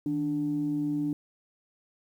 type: tone pair together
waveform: sine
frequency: 155.56 / 293.3 Hz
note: D#3 / D4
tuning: 0 / -2 cents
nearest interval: major seventh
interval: 1098 cents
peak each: -34 / -26 dBFS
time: 0.06-1.13 s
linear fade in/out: 2 ms
effects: tanh soft clip ceiling -20 dBFS + 10-bit